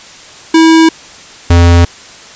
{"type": "tone pair in turn", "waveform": "square", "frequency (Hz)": [324, 86.02], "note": ["E4", "F2"], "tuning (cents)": [-30, -26], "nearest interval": "octave + major seventh", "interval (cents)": 2296, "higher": "first", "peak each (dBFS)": -3, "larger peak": "neither", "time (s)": [[0.54, 0.89], [1.5, 1.85]], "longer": "neither", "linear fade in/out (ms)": 5, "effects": ["white hiss -33 dBFS RMS until 2.35 s", "resampled to 16000 Hz"]}